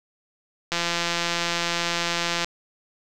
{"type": "click train", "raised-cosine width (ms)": 0.2, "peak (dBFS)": -7, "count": 296, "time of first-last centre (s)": [0.72, 2.445], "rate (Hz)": 171, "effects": []}